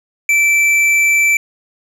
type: tone with tanh clipping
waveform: sine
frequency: 2329 Hz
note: D7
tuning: 15 cents flat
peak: -11 dBFS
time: 0.29-1.37 s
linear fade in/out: 2 ms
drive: 10 dB
effects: none